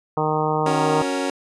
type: harmonic tone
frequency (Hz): 154.4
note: D#3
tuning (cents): -13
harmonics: 1 / 2 / 3 / 4 / 5 / 6 / 7 / 8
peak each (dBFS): -26 / -29 / -24 / -30 / -25 / -26 / -29 / -30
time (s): 0.17-1.02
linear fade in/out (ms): 2
type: chord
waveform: 25% pulse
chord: F# major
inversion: second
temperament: equal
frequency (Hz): 277.2 / 370 / 466.2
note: C#4 / F#4 / A#4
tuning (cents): 0 / 0 / 0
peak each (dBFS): -20 / -24 / -25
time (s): 0.66-1.3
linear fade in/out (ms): 2
effects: resampled to 22050 Hz